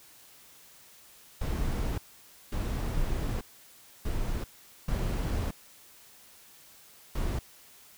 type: noise bursts at uneven times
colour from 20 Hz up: brown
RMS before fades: -30 dBFS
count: 5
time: 1.41-1.98 / 2.52-3.41 / 4.05-4.44 / 4.88-5.51 / 7.15-7.39 s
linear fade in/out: 5 ms
effects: white hiss -55 dBFS RMS until 7.97 s